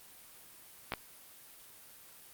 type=clicks; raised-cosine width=0.3 ms; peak=-18 / -18 dBFS; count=2; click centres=0.921 / 0.937 s; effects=white hiss -55 dBFS RMS until 2.33 s + Opus 32 kbps